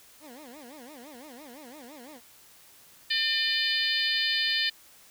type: tone with vibrato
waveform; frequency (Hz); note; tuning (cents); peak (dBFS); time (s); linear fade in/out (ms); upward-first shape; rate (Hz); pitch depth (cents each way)
20% pulse; 270.3; C#4; -44; -40; 0.2-2.21; 50; sine; 5.9; 250
type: harmonic tone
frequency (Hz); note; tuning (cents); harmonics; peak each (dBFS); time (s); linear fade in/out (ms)
601; D5; +40; 3 / 4 / 5 / 6 / 7 / 8; -30 / -34 / -31 / -31 / -31 / -32; 3.1-4.7; 10
effects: white hiss -55 dBFS RMS until 5.1 s